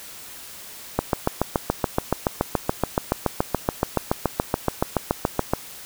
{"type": "click train", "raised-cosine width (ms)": 1, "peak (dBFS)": -4, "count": 33, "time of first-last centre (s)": [0.99, 5.535], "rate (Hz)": 7.04, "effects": ["white hiss -40 dBFS RMS until 5.85 s"]}